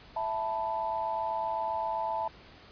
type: chord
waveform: sine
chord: E suspended fourth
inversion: none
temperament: equal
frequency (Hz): 659.3 / 880 / 987.8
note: E5 / A5 / B5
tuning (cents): 0 / 0 / 0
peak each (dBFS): -35 / -31 / -37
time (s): 0.16-2.28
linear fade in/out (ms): 5
effects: pink hiss -53 dBFS RMS until 2.71 s + resampled to 11025 Hz